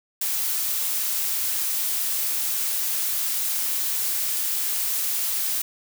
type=noise; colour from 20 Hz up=blue; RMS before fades=-25 dBFS; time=0.21-5.62 s; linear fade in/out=5 ms; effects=none